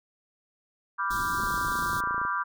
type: chord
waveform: sine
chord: G dominant seventh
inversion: first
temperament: equal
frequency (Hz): 987.8 / 1174.7 / 1396.9 / 1568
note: B5 / D6 / F6 / G6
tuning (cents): 0 / 0 / 0 / 0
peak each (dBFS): -33 / -29 / -33 / -33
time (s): 0.98-2.44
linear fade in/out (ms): 20
type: band-stop noise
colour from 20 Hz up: pink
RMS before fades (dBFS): -37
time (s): 1.1-2.01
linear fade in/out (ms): 10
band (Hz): 400 to 3400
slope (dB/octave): 96
type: click train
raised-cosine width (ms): 2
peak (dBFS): -28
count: 25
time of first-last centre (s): 1.4-2.251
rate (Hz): 28.2
effects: none